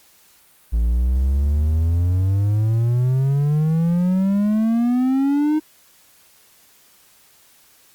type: exponential sweep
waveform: triangle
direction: up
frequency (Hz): 55 to 312.2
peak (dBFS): -13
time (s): 0.72-5.6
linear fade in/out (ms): 20
effects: white hiss -53 dBFS RMS until 7.94 s + Opus 48 kbps